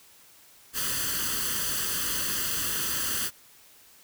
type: noise with comb filter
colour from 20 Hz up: white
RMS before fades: -29 dBFS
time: 0.73-3.31 s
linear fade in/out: 50 ms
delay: 0.65 ms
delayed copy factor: +0.75
effects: white hiss -55 dBFS RMS until 4.03 s